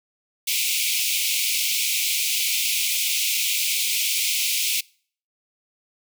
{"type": "high-pass noise", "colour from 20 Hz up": "pink", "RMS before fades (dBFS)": -23, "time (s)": [0.47, 4.81], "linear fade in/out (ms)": 10, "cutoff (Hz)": 2200, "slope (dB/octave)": 96, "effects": ["noise-tail reverb RT60 0.5 s tail -25 dB re dry"]}